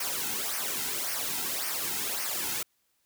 white noise with flanger, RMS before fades -32 dBFS, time 0-2.63 s, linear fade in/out 5 ms, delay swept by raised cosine 0.26 to 1.76 ms, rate 1.8 Hz, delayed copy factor -0.7, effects white hiss -73 dBFS RMS until 3.05 s

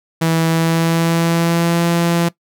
sawtooth tone with pitch glide, 163.5 to 170.05 Hz, E3 to F3, -14 to -46 cents, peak -9 dBFS, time 0.21-2.29 s, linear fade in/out 10 ms, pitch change +68 cents, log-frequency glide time 0.47-1.85 s, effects noise-tail reverb RT60 0.1 s tail -19 dB re dry

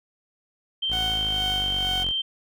sine tone, 3136 Hz, G7, in tune, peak -23 dBFS, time 0.82-2.22 s, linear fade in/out 10 ms
sawtooth linear sweep, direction down, 56.1 to 44.6 Hz, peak -28 dBFS, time 0.89-2.12 s, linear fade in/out 20 ms
sawtooth tone with tremolo, 740 Hz, F#5, in tune, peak -26 dBFS, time 0.92-2.04 s, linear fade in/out 10 ms, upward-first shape sine, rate 2.2 Hz, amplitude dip 60%
effects none

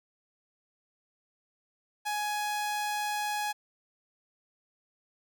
sawtooth tone, 836 Hz, G#5, 11 cents sharp, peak -26 dBFS, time 2.05-3.53 s, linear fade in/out 20 ms, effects none

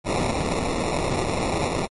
blue noise with sample-and-hold, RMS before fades -24 dBFS, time 0.04-1.88 s, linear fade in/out 50 ms, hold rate 1575 Hz, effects MP3 48 kbps

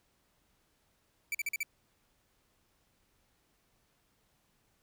45% pulse tone bursts, 2321 Hz, D7, 21 cents flat, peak -31 dBFS, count 5, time 1.32-1.631 s, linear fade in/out 2 ms, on 27 ms, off 44 ms, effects pink hiss -73 dBFS RMS until 4.82 s

